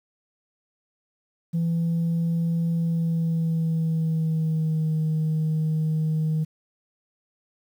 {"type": "tone with pitch glide", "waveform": "sine", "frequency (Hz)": [167.1, 156.81], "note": ["E3", "D#3"], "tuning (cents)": [24, 14], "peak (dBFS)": -19, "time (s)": [1.53, 6.45], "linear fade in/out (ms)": 20, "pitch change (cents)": -110, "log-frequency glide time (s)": [2.73, 4.94], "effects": ["tanh soft clip ceiling -19 dBFS", "9-bit"]}